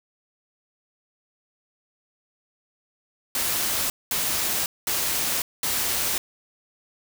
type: noise bursts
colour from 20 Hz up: white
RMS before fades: -25 dBFS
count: 4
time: 3.35-6.18 s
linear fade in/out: 2 ms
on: 550 ms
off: 210 ms
effects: none